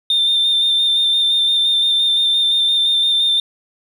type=tone with vibrato; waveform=triangle; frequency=3600 Hz; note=A7; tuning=39 cents sharp; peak=-10 dBFS; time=0.1-3.4 s; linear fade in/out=2 ms; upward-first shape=square; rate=5.8 Hz; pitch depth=17 cents each way; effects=tanh soft clip ceiling -9 dBFS